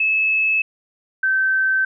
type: tone pair in turn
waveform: sine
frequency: 2599 / 1545.4 Hz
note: E7 / G6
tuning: -25 / -25 cents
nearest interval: major sixth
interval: 900 cents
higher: first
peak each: -15 dBFS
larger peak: neither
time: 0-0.62 / 1.23-1.85 s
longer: neither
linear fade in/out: 5 ms
effects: none